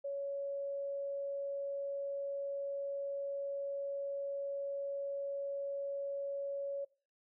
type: tone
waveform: sine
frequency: 559 Hz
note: C#5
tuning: 14 cents sharp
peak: -36 dBFS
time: 0.04-6.85 s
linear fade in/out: 10 ms
effects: noise-tail reverb RT60 0.4 s tail -22 dB re dry